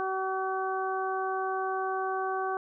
harmonic tone, 380 Hz, F#4, 46 cents sharp, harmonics 1 / 2 / 3 / 4, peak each -33 / -32 / -34 / -38 dBFS, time 0-2.57 s, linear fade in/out 0 ms, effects none

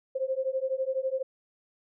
sine beating tone pair, 521 / 533 Hz, C5 / C5, -7 / +32 cents, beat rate 12 Hz, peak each -30 dBFS, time 0.15-1.23 s, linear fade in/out 10 ms, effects none

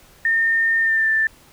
sine tone with pitch glide, 1819 to 1771.3 Hz, A#6 to A6, -43 to +11 cents, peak -15 dBFS, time 0.25-1.27 s, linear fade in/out 2 ms, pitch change -46 cents, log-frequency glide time 0.8-1.1 s, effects pink hiss -50 dBFS RMS until 1.52 s

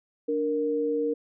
sine tone pair together, 293.7 / 466.2 Hz, D4 / A#4, 0 / 0 cents, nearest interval minor sixth, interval 800 cents, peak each -29 / -25 dBFS, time 0.28-1.14 s, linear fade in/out 10 ms, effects none

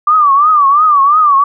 sine tone with vibrato, 1174.7 Hz, D6, in tune, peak -5 dBFS, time 0.07-1.44 s, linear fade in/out 5 ms, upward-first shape triangle, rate 2.9 Hz, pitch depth 150 cents each way, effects none

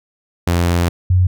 sawtooth / sine tone pair in turn, 86.5 / 91.33 Hz, F2 / F#2, -16 / -22 cents, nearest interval minor second, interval 94 cents, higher second, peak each -9 dBFS, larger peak neither, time 0.47-0.89 / 1.1-1.27 s, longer first, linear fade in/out 5 ms, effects none

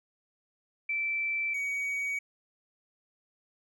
sine / triangle tone pair in turn, 2330 / 2256 Hz, D7 / C#7, -14 / +30 cents, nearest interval minor second, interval 56 cents, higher first, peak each -28 dBFS, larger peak neither, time 0.89-1.54 / 1.54-2.19 s, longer neither, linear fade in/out 5 ms, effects none

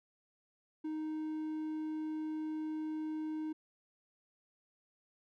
triangle tone, 311.1 Hz, D#4, in tune, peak -34 dBFS, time 0.84-3.53 s, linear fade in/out 10 ms, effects none

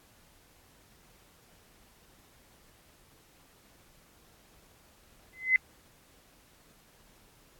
sine tone with exponential growth, 2042 Hz, C7, 43 cents flat, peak -16 dBFS, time 5.33-5.56 s, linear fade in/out 1 ms, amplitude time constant 48 ms, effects pink hiss -61 dBFS RMS until 7.59 s + AAC 64 kbps

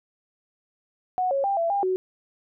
sine tone with pitch steps, 736 / 550 / 793 / 671 / 802 / 372.3 Hz, F#5 / C#5 / G5 / E5 / G5 / F#4, -9 / -14 / +20 / +31 / +39 / +11 cents, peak -21 dBFS, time 1.18-1.96 s, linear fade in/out 0 ms, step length 130 ms, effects none

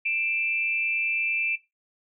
sine tone pair together, 2366 / 2637 Hz, D7 / E7, +12 / 0 cents, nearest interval major second, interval 188 cents, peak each -25 / -27 dBFS, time 0.05-1.56 s, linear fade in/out 10 ms, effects noise-tail reverb RT60 0.2 s tail -18 dB re dry

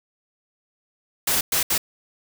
white noise bursts at uneven times, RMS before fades -21 dBFS, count 3, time 1.27-1.41 / 1.52-1.63 / 1.7-1.78 s, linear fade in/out 5 ms, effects none

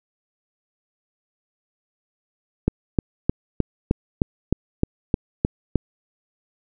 click train, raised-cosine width 3 ms, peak -4 dBFS, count 11, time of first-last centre 2.68-5.757 s, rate 3.25 Hz, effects none

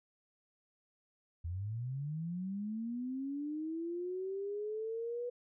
sine linear sweep, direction up, 80.2 to 490.7 Hz, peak -36 dBFS, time 1.44-5.3 s, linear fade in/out 10 ms, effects none

